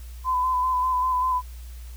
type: tone with vibrato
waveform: sine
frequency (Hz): 1013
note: B5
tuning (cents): +44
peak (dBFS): -20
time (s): 0.24-1.42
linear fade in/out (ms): 50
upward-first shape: square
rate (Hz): 5.1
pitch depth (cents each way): 21
effects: added 60 Hz sine -36 dBFS peak until 1.96 s + white hiss -52 dBFS RMS until 1.96 s